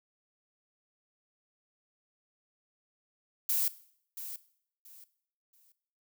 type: noise with echo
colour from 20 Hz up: violet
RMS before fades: -29 dBFS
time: 3.49-3.68 s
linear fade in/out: 2 ms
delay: 680 ms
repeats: 3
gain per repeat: -12 dB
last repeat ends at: 5.72 s
effects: noise-tail reverb RT60 0.6 s tail -17 dB re dry